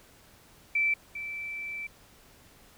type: tone pair in turn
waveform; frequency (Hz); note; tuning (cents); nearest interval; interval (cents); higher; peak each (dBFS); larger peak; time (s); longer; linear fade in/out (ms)
sine; 2328 / 2328; D7 / D7; -16 / -16; unison; 0; neither; -23 / -34; first; 0.75-0.94 / 1.15-1.87; second; 5
effects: pink hiss -57 dBFS RMS until 2.77 s